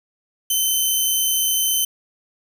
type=tone; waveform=10% pulse; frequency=3067 Hz; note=G7; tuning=38 cents flat; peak=-9 dBFS; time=0.5-1.85 s; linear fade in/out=5 ms; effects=none